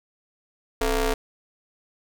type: ring-modulated tone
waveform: sawtooth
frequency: 235.7 Hz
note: A#3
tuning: 19 cents sharp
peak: -14 dBFS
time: 0.81-1.14 s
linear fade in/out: 5 ms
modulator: 203 Hz
effects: none